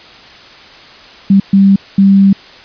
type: tone bursts at uneven times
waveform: sine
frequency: 196 Hz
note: G3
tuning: in tune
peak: -3 dBFS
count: 3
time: 1.3-1.4 / 1.53-1.76 / 1.98-2.33 s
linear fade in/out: 5 ms
effects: white hiss -36 dBFS RMS until 2.64 s + resampled to 11025 Hz